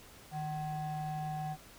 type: ring-modulated tone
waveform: triangle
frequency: 455.5 Hz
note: A#4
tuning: 40 cents flat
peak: -30 dBFS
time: 0.31-1.57 s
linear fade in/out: 50 ms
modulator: 301 Hz
effects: pink hiss -55 dBFS RMS until 1.78 s